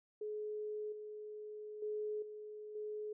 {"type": "tone with level steps", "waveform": "sine", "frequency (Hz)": 424, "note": "G#4", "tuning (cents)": 36, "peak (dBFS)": [-39, -45, -37, -46, -40], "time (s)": [0.21, 3.13], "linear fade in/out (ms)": 5, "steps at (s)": [0.92, 1.82, 2.22, 2.75], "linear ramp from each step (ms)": 5, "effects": []}